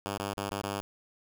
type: tone with dropouts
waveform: 5% pulse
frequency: 100 Hz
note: G2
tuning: 35 cents sharp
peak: -21 dBFS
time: 0.06-0.81 s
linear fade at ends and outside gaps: 0 ms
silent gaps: 0.178-0.198 / 0.337-0.372 / 0.491-0.512 / 0.616-0.635 s
effects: none